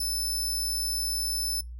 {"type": "tone", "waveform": "20% pulse", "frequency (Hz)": 5274, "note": "E8", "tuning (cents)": 0, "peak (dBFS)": -22, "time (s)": [0, 1.61], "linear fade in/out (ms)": 5, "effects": ["noise-tail reverb RT60 0.2 s tail -23 dB re dry", "added 60 Hz sine -37 dBFS peak until 1.79 s"]}